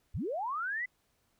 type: linear sweep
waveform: sine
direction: up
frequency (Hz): 43.65 to 2044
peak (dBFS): -32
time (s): 0.14-0.86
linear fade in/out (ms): 10
effects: pink hiss -74 dBFS RMS until 1.39 s

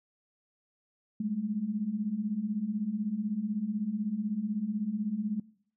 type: beating tone pair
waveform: sine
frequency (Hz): 199.1 / 215.1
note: G3 / A3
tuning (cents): +27 / -39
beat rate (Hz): 16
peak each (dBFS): -35 / -30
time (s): 1.2-5.4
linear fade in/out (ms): 5
effects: noise-tail reverb RT60 0.6 s tail -23 dB re dry

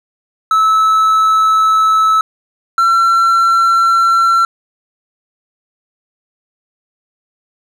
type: tone pair in turn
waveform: triangle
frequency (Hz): 1303 / 1354.2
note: E6 / E6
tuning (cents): -20 / +46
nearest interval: minor second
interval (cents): 66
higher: second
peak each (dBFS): -6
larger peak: neither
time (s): 0.51-2.21 / 2.78-4.45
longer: first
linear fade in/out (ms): 2
effects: none

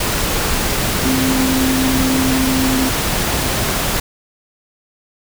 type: tone in noise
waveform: sine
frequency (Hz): 261.6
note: C4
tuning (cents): 0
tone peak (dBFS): -15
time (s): 1.05-2.89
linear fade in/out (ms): 5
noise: pink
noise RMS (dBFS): -18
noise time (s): 0-4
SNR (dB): 0
effects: none

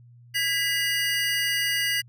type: tone cluster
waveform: square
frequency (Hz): 1644 / 1983 / 2862 / 4686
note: G#6 / B6 / F7 / D8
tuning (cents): -18 / +7 / +42 / -5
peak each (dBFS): -33 / -27 / -28 / -32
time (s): 0.34-2.02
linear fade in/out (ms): 20
effects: added 120 Hz sine -48 dBFS peak until 2.08 s

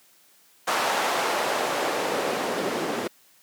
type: noise with band-pass filter sweep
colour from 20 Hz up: white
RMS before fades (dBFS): -26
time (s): 0.67-3.08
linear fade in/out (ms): 10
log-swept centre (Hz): 880 to 330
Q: 1.1
effects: white hiss -58 dBFS RMS until 3.42 s + high-pass 150 Hz 12 dB/octave

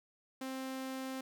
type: tone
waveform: sawtooth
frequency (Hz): 263.2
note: C4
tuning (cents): +10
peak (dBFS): -35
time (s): 0.41-1.21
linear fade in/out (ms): 5
effects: none

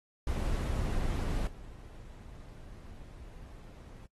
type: noise with level steps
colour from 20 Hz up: brown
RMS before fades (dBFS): -32 / -48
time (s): 0.27-4.06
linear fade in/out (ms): 2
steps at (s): 1.47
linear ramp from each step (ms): 2
effects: noise-tail reverb RT60 0.1 s tail -21 dB re dry + AAC 32 kbps

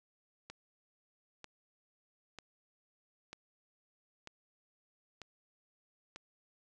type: click train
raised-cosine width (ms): 0.2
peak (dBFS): -29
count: 7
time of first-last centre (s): 0.5-6.16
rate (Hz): 1.06
effects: resampled to 24000 Hz

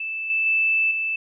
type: tone with level steps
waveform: sine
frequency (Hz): 2637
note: E7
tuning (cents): 0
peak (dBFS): -26 / -19 / -17 / -22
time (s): 0-1.16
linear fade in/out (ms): 5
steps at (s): 0.3 / 0.46 / 0.91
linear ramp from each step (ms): 2
effects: none

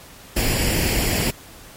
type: noise with comb filter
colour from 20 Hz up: pink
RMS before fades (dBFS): -20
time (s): 0.36-1.31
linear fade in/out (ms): 10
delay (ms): 0.4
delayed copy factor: +0.6
effects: pink hiss -43 dBFS RMS until 1.76 s + MP3 64 kbps

